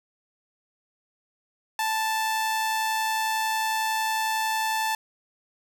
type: tone with amplitude modulation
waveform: sawtooth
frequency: 880 Hz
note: A5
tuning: in tune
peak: -19 dBFS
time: 1.79-4.95 s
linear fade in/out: 2 ms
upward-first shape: sine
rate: 111 Hz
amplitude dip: 25%
effects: none